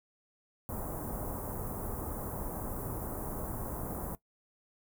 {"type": "band-stop noise", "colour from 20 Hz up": "pink", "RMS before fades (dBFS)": -38, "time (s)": [0.69, 4.15], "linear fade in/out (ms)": 0, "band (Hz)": [1100, 11000], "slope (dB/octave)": 24, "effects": ["noise-tail reverb RT60 0.1 s tail -18 dB re dry"]}